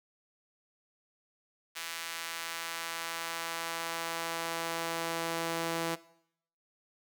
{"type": "tone with high-pass filter sweep", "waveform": "sawtooth", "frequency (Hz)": 166.1, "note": "E3", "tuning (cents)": 13, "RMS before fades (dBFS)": -36, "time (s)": [1.75, 5.96], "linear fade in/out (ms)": 20, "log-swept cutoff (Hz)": [1900, 380], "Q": 0.78, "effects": ["noise-tail reverb RT60 0.7 s tail -19 dB re dry"]}